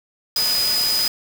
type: tone in noise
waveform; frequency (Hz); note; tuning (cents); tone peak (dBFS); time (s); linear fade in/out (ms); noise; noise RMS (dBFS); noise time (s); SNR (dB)
sine; 4978; D#8; 0; -18; 0.36-1.08; 2; white; -25; 0.36-1.08; +4
effects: none